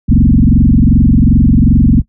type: tone with frequency modulation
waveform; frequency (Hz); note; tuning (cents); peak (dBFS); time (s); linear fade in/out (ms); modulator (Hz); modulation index
sine; 146.83; D3; 0; -4; 0.08-2.02; 20; 22.6; 5
effects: noise-tail reverb RT60 0.1 s tail -20 dB re dry